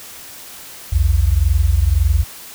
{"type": "tone pair together", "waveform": "sine", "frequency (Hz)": [60.54, 82.41], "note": ["B1", "E2"], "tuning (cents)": [-34, 0], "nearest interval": "perfect fourth", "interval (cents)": 534, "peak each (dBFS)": -14, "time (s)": [0.92, 2.24], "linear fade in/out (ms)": 10, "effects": ["white hiss -36 dBFS RMS until 2.54 s"]}